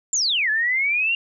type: exponential two-way sweep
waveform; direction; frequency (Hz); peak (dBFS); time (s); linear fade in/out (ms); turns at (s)
sine; down then up; 7459 to 1700 to 2814; -18; 0.13-1.15; 2; 0.5
effects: none